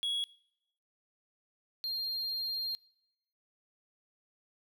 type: tone pair in turn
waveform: triangle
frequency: 3337 / 4204 Hz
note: G#7 / C8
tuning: +8 / +7 cents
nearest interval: major third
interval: 399 cents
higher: second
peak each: -29 / -32 dBFS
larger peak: first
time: 0.03-0.24 / 1.84-2.75 s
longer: second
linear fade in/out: 0 ms
effects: noise-tail reverb RT60 0.8 s tail -23 dB re dry